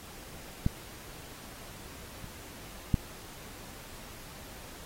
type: clicks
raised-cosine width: 5 ms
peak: -13 / -30 / -11 dBFS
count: 3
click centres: 0.664 / 2.243 / 2.942 s
effects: pink hiss -48 dBFS RMS until 4.85 s + AAC 48 kbps